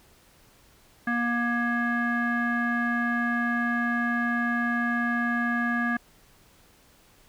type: tone with low-pass filter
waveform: square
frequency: 237.8 Hz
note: A#3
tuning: 35 cents sharp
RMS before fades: -26 dBFS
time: 1.07-5.97 s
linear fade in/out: 5 ms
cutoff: 1600 Hz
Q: 7.9
effects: pink hiss -58 dBFS RMS until 7.28 s